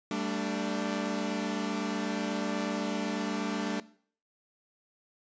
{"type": "chord", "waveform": "sawtooth", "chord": "G suspended second", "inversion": "none", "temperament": "equal with one note detuned", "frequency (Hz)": [196, 224.1, 293.7], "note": ["G3", "A3", "D4"], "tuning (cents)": [0, 32, 0], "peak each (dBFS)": [-32, -30, -30], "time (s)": [0.11, 3.8], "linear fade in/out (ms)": 2, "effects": ["noise-tail reverb RT60 0.5 s tail -18 dB re dry", "resampled to 16000 Hz"]}